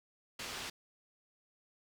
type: low-pass noise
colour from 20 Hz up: white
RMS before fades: -43 dBFS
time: 0.39-0.7 s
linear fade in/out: 5 ms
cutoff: 4900 Hz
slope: 12 dB/octave
effects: none